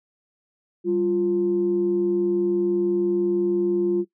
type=tone pair together; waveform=sine; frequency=196 / 350 Hz; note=G3 / F4; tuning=0 / +4 cents; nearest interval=minor seventh; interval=1004 cents; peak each=-27 / -18 dBFS; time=0.84-4.05 s; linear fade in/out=50 ms; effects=noise-tail reverb RT60 0.1 s tail -18 dB re dry + tanh soft clip ceiling -12 dBFS